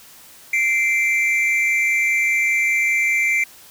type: tone pair together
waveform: triangle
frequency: 2085 / 2340 Hz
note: C7 / D7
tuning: -7 / -7 cents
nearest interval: major second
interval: 200 cents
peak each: -17 dBFS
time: 0.53-3.44 s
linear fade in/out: 5 ms
effects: white hiss -45 dBFS RMS until 3.7 s